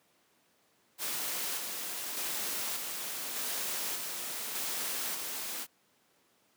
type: noise with tremolo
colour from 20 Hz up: white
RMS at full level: -35 dBFS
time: 0.98-5.67 s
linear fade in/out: 50 ms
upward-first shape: square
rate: 0.84 Hz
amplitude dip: 30%
effects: pink hiss -69 dBFS RMS until 6.56 s + high-pass 200 Hz 12 dB/octave

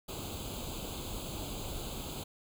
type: noise with comb filter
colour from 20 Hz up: pink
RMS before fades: -40 dBFS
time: 0.08-2.24 s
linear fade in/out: 10 ms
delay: 0.27 ms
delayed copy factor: +0.9
effects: none

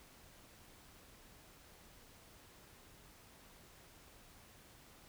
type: silence
effects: pink hiss -61 dBFS RMS until 5.08 s

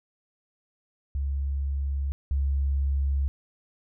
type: tone pair in turn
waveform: sine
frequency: 69.3 / 69.04 Hz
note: C#2 / C#2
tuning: 0 / -6 cents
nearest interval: unison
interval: 6 cents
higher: first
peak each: -25 / -22 dBFS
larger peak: second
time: 1.15-2.12 / 2.31-3.28 s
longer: neither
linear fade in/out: 0 ms
effects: none

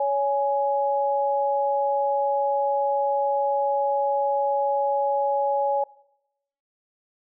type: tone pair together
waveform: sine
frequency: 561.1 / 834 Hz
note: C#5 / G#5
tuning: +21 / +7 cents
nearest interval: perfect fifth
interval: 686 cents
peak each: -23 dBFS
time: 0-5.84 s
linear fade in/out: 5 ms
effects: noise-tail reverb RT60 0.8 s tail -21 dB re dry

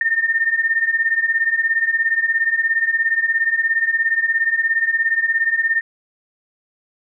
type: beating tone pair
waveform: sine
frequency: 1804 / 1821 Hz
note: A6 / A#6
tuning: +43 / -41 cents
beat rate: 17 Hz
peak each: -20 / -17 dBFS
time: 0.01-5.81 s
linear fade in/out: 2 ms
effects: none

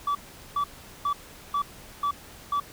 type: tone bursts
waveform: sine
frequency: 1151 Hz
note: D6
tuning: 35 cents flat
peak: -20 dBFS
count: 6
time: 0.07-2.6 s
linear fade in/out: 5 ms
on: 80 ms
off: 410 ms
effects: tanh soft clip ceiling -22 dBFS + pink hiss -47 dBFS RMS until 2.72 s

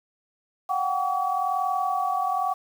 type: tone cluster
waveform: sine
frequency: 732 / 773 / 1138 Hz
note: F#5 / G5 / C#6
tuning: -19 / -24 / +45 cents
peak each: -27 dBFS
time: 0.69-2.54 s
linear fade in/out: 10 ms
effects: 8-bit

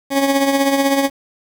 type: tone with tremolo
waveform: 20% pulse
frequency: 275.5 Hz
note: C#4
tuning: 11 cents flat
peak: -6 dBFS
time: 0.1-1.1 s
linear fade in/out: 50 ms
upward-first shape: triangle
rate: 16 Hz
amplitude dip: 60%
effects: 7-bit

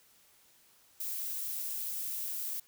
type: noise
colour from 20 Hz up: violet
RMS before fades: -37 dBFS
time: 1-2.6 s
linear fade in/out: 5 ms
effects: white hiss -64 dBFS RMS until 2.67 s

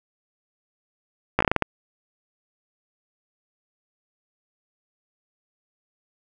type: slowing click train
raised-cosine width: 0.5 ms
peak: -3 dBFS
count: 8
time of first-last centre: 1.39-1.623 s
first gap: 15 ms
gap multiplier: 1.26
effects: none

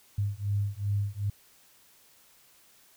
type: beating tone pair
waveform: sine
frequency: 100.2 / 102.8 Hz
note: G2 / G#2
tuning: +38 / -17 cents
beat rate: 2.6 Hz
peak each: -30 / -30 dBFS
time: 0.18-1.3 s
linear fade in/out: 5 ms
effects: white hiss -60 dBFS RMS until 2.96 s

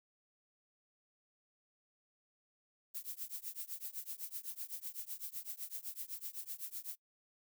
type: noise with tremolo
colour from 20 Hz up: violet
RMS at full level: -41 dBFS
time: 2.94-6.96 s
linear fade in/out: 10 ms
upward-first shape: triangle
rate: 7.9 Hz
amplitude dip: 100%
effects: noise-tail reverb RT60 0.1 s tail -22 dB re dry

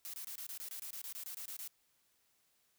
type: noise bursts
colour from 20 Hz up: blue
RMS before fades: -45 dBFS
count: 15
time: 0.05-1.676 s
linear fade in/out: 0 ms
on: 86 ms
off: 24 ms
effects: white hiss -75 dBFS RMS until 2.78 s

